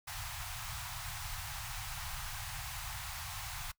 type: band-stop noise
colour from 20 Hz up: pink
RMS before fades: -42 dBFS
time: 0.07-3.72 s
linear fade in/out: 10 ms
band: 140 to 740 Hz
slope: 48 dB/octave
effects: noise-tail reverb RT60 0.1 s tail -22 dB re dry